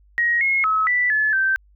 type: tone with pitch steps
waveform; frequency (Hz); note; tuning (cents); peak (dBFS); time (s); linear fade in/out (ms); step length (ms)
sine; 1888 / 2163 / 1287 / 1973 / 1723 / 1556; A#6 / C#7 / E6 / B6 / A6 / G6; +22 / -43 / -42 / -2 / -37 / -13; -16; 0.18-1.56; 0; 230
effects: added 50 Hz sine -51 dBFS peak until 1.75 s